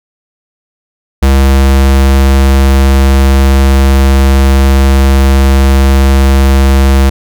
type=tone; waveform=square; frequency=67.6 Hz; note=C#2; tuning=43 cents flat; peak=-4 dBFS; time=1.22-7.1 s; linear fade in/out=10 ms; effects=none